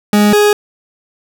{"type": "tone pair in turn", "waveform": "40% pulse", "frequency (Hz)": [207.8, 415.6], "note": ["G#3", "G#4"], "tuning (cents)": [1, 1], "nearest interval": "octave", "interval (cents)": 1200, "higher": "second", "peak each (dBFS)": -6, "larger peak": "neither", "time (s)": [[0.13, 0.33], [0.33, 0.53]], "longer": "neither", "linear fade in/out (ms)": 2, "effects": []}